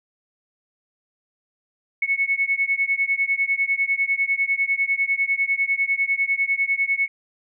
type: beating tone pair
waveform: sine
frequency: 2200 / 2210 Hz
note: C#7 / C#7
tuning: -14 / -6 cents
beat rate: 10 Hz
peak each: -22 dBFS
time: 2.02-7.08 s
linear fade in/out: 5 ms
effects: none